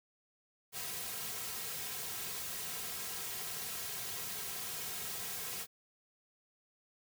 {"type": "noise with comb filter", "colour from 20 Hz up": "white", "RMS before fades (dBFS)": -41, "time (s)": [0.72, 5.67], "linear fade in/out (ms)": 50, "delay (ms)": 3.4, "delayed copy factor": -0.7, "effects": []}